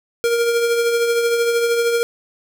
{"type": "tone with tremolo", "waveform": "square", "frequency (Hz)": 468.8, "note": "A#4", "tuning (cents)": 10, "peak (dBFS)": -14, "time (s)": [0.24, 2.03], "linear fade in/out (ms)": 0, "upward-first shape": "triangle", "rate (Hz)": 13, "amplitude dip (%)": 45, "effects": []}